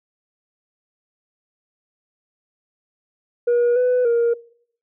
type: tone with pitch steps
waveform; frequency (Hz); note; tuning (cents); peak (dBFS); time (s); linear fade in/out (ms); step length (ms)
sine; 479.8 / 498.7 / 469.3; A#4 / B4 / A#4; +50 / +17 / +12; -12; 3.47-4.34; 10; 290
effects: noise-tail reverb RT60 0.6 s tail -23 dB re dry + tanh soft clip ceiling -13 dBFS